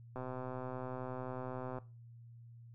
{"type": "click train", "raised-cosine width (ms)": 1, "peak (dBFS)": -29, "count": 209, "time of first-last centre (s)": [0.16, 1.785], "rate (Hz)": 128, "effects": ["noise-tail reverb RT60 0.3 s tail -17 dB re dry", "added 117 Hz sine -52 dBFS peak until 2.74 s"]}